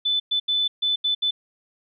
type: tone bursts at uneven times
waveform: sine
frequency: 3505 Hz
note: A7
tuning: 7 cents flat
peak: -19 dBFS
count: 6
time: 0.05-0.2 / 0.31-0.4 / 0.48-0.68 / 0.82-0.96 / 1.04-1.15 / 1.22-1.31 s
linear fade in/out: 10 ms
effects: none